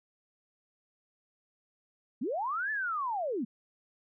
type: linear two-way sweep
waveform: sine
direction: up then down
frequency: 196 to 1767 to 196 Hz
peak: -30 dBFS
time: 2.21-3.45 s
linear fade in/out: 10 ms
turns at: 2.71 s
effects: none

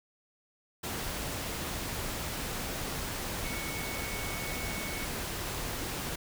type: tone in noise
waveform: sine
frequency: 2217 Hz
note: C#7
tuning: in tune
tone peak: -41 dBFS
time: 3.44-5.05 s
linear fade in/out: 10 ms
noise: pink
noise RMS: -36 dBFS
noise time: 0.83-6.16 s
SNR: -8 dB
effects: none

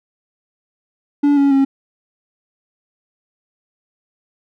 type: tone with pitch steps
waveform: triangle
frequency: 287.7 / 279.8 / 272.2 Hz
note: D4 / C#4 / C#4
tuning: -36 / +16 / -31 cents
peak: -8 dBFS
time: 1.23-1.65 s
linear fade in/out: 10 ms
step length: 140 ms
effects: none

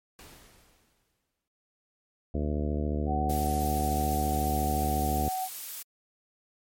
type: noise with exponential decay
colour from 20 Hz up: pink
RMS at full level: -47 dBFS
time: 0.19-1.48 s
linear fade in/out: 0 ms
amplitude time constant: 280 ms
type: harmonic tone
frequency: 74.2 Hz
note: D2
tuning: 18 cents sharp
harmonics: 1 / 2 / 3 / 4 / 5 / 6 / 7 / 8 / 9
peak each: -29 / -36 / -34 / -36 / -39 / -40 / -41 / -46 / -43 dBFS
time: 2.34-5.29 s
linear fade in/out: 5 ms
type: tone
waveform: sine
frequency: 750 Hz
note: F#5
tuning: 23 cents sharp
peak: -29 dBFS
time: 3.06-5.49 s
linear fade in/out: 50 ms
type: noise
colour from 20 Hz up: blue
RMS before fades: -38 dBFS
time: 3.29-5.83 s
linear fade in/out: 10 ms
effects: MP3 64 kbps

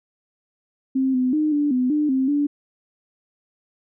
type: tone with pitch steps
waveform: sine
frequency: 264.4 / 254.2 / 305.9 / 292.4 / 252.5 / 299.6 / 263.5 / 289.7 Hz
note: C4 / C4 / D#4 / D4 / B3 / D4 / C4 / D4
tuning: +18 / -50 / -29 / -7 / +39 / +35 / +12 / -24 cents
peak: -17 dBFS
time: 0.95-2.47 s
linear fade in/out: 10 ms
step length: 190 ms
effects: none

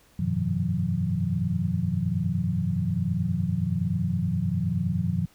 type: tone cluster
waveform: sine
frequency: 91.8 / 101.4 / 123.2 / 157.4 / 178.6 Hz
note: F#2 / G#2 / B2 / D#3 / F3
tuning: -13 / -41 / -4 / +20 / +39 cents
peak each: -31 / -33 / -31 / -29 / -27 dBFS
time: 0.19-5.26 s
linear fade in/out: 5 ms
effects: pink hiss -59 dBFS RMS until 5.34 s

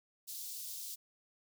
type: high-pass noise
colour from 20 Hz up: white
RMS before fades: -44 dBFS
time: 0.27-0.96 s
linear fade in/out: 20 ms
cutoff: 3900 Hz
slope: 24 dB/octave
effects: none

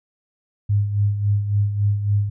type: tone with tremolo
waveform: sine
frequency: 102.4 Hz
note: G#2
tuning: 24 cents flat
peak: -14 dBFS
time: 0.69-2.3 s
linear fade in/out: 10 ms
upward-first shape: sine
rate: 3.6 Hz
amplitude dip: 60%
effects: none

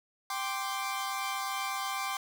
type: chord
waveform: sawtooth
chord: G suspended fourth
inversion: none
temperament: equal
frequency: 784 / 1046.5 / 1174.7 Hz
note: G5 / C6 / D6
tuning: 0 / 0 / 0 cents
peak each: -33 dBFS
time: 0.3-2.17 s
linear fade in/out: 2 ms
effects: none

